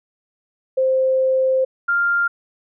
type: tone pair in turn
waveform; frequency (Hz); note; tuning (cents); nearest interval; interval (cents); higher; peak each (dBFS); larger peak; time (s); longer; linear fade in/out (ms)
sine; 523.3 / 1397; C5 / F6; 0 / 0; octave + perfect fourth; 1700; second; -14 / -15; first; 0.77-1.65 / 1.88-2.28; first; 10
effects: none